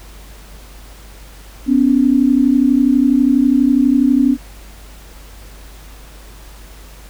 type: tone pair together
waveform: sine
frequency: 250.7 / 282.9 Hz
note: B3 / C#4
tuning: +26 / +35 cents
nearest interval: major second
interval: 209 cents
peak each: -12 dBFS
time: 1.66-4.37 s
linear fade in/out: 50 ms
effects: added 50 Hz sine -36 dBFS peak until 7.09 s + pink hiss -42 dBFS RMS until 7.09 s